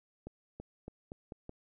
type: accelerating click train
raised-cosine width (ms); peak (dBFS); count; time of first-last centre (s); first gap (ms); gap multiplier
2; -30; 6; 0.27-1.494; 330; 0.85
effects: none